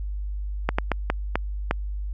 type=slowing click train; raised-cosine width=0.5 ms; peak=-6 dBFS; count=6; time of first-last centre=0.69-1.71 s; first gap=95 ms; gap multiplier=1.39; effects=added 50 Hz sine -27 dBFS peak until 2.13 s